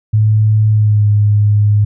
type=tone with pitch glide; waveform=sine; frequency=107.7 to 104.15 Hz; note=A2 to G#2; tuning=-37 to +5 cents; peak=-7 dBFS; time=0.13-1.85 s; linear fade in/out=10 ms; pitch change=-58 cents; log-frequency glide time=0.7-1.06 s; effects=none